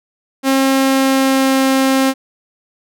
sawtooth tone with pitch glide, 268.5 to 266.5 Hz, C4 to C4, +45 to +32 cents, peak -7 dBFS, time 0.43-2.14 s, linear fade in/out 50 ms, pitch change -13 cents, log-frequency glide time 0.69-1.65 s, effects none

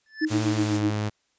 square tone with exponential growth, 1748 Hz, A6, 12 cents flat, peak -25 dBFS, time 0.06-0.25 s, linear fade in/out 2 ms, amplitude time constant 41 ms
sine tone with tremolo, 311.9 Hz, D#4, 4 cents sharp, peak -20 dBFS, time 0.21-0.91 s, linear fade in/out 10 ms, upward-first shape sine, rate 8 Hz, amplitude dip 85%
white high-pass noise, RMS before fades -35 dBFS, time 0.26-0.81 s, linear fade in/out 50 ms, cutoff 450 Hz, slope 24 dB/octave
sawtooth tone with pitch glide, 110 to 105.76 Hz, A2 to G#2, 0 to +32 cents, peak -21 dBFS, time 0.3-1.1 s, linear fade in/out 20 ms, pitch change -68 cents, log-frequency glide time 0.47-0.8 s
effects white hiss -70 dBFS RMS until 1.38 s + resampled to 16000 Hz

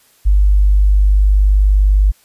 sine tone, 49.86 Hz, G1, 30 cents sharp, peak -7 dBFS, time 0.25-2.12 s, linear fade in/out 20 ms, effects white hiss -52 dBFS RMS until 2.24 s + resampled to 32000 Hz

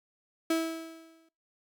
35% pulse tone with exponential decay, 325.9 Hz, E4, 20 cents flat, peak -22 dBFS, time 0.5-1.29 s, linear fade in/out 5 ms, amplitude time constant 170 ms, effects noise-tail reverb RT60 0.3 s tail -24 dB re dry

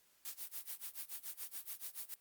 blue noise with tremolo, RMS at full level -43 dBFS, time 0.25-2.14 s, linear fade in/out 0 ms, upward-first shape sine, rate 7 Hz, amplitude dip 95%, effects white hiss -71 dBFS RMS until 2.2 s + Opus 48 kbps

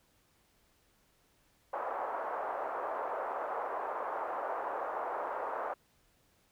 pink band-pass noise, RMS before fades -37 dBFS, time 1.73-5.74 s, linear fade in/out 5 ms, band 540 to 1200 Hz, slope 24 dB/octave, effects pink hiss -70 dBFS RMS until 6.51 s

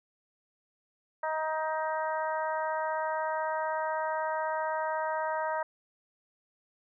harmonic tone, 314.2 Hz, D#4, 17 cents sharp, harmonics 2 / 3 / 4 / 5 / 6, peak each -33 / -32 / -39 / -39 / -43 dBFS, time 1.23-5.63 s, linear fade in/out 5 ms, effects none

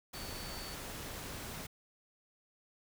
sine tone in noise, 4499 Hz, C#8, 25 cents sharp, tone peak -49 dBFS, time 0.14-0.75 s, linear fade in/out 10 ms, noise pink, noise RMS -44 dBFS, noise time 0.13-1.67 s, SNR -8 dB, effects none

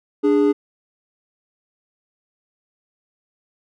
triangle tone pair together, 293.7 / 412.2 Hz, D4 / G#4, 0 / -13 cents, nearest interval tritone, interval 587 cents, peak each -14 dBFS, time 0.23-0.53 s, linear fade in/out 20 ms, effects none

